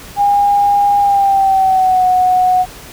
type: tone with pitch glide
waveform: sine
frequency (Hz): 811 to 735.1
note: G#5 to F#5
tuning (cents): -41 to -11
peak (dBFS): -8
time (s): 0.16-2.66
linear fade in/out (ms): 50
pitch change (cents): -170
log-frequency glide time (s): 0.99-2.05
effects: pink hiss -34 dBFS RMS until 2.92 s